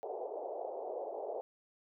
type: band-pass noise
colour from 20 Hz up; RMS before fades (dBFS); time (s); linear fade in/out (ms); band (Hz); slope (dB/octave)
pink; -41; 0.03-1.41; 0; 410 to 770; 48
effects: none